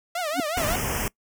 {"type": "tone with vibrato", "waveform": "sawtooth", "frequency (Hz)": 659.3, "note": "E5", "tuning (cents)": 0, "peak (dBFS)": -22, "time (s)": [0.15, 0.76], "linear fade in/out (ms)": 5, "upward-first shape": "triangle", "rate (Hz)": 5.4, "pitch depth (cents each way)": 220}
{"type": "tone with exponential growth", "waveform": "sine", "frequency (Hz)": 276.9, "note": "C#4", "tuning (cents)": -2, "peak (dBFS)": -17, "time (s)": [0.33, 0.4], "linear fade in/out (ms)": 1, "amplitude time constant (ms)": 15}
{"type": "band-stop noise", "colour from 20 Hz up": "pink", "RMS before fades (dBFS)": -27, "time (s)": [0.57, 1.08], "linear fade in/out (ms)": 2, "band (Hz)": [3200, 5100], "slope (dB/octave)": 96}
{"effects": ["noise-tail reverb RT60 0.1 s tail -23 dB re dry"]}